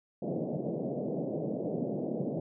pink band-pass noise, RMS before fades -34 dBFS, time 0.22-2.4 s, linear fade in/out 5 ms, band 140 to 640 Hz, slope 48 dB/octave, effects none

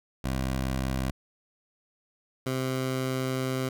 15% pulse tone pair in turn, 65.41 / 130.49 Hz, C2 / C3, 0 / -4 cents, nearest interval octave, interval 1196 cents, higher second, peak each -21 dBFS, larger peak neither, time 0.24-1.11 / 2.46-3.69 s, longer second, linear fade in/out 5 ms, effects none

